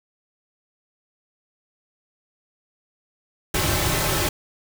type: noise with comb filter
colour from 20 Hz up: pink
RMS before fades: -22 dBFS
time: 3.54-4.29 s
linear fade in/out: 5 ms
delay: 4.2 ms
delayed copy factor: -0.65
effects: none